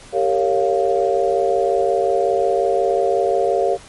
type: chord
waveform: sine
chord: G half-diminished seventh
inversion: none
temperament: equal with one note detuned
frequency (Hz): 392 / 457.6 / 554.4 / 698.5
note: G4 / Bb4 / Db5 / F5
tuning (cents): 0 / -32 / 0 / 0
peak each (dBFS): -20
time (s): 0.12-3.78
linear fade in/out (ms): 50
effects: pink hiss -42 dBFS RMS until 3.88 s + MP3 48 kbps